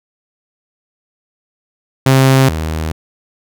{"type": "tone pair in turn", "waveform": "sawtooth", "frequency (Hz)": [133.2, 79.2], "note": ["C3", "D#2"], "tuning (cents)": [31, 31], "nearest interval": "major sixth", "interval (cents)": 900, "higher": "first", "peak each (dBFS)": [-3, -13], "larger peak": "first", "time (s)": [[2.06, 2.49], [2.49, 2.92]], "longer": "neither", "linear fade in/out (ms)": 5, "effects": []}